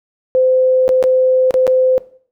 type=tone with dropouts; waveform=sine; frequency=515 Hz; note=C5; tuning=28 cents flat; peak=-9 dBFS; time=0.35-1.98 s; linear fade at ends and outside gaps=0 ms; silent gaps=0.88-0.891 / 1.027-1.039 / 1.508-1.541 / 1.668-1.677 s; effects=noise-tail reverb RT60 0.5 s tail -18 dB re dry